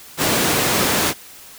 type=high-pass noise; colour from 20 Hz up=pink; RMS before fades=-18 dBFS; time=0.17-1.14 s; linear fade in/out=50 ms; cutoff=150 Hz; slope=12 dB/octave; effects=white hiss -41 dBFS RMS until 1.58 s